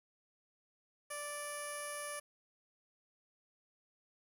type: tone with low-pass filter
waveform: 15% pulse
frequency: 586 Hz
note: D5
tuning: 4 cents flat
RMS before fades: -43 dBFS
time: 1.1-2.2 s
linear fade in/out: 10 ms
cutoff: 11000 Hz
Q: 8.8
effects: 10-bit